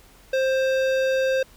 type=tone with hard clipping; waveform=sine; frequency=527 Hz; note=C5; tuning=12 cents sharp; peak=-21 dBFS; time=0.33-1.43 s; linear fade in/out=5 ms; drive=15 dB; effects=added 42 Hz sine -54 dBFS peak until 1.56 s + pink hiss -53 dBFS RMS until 1.56 s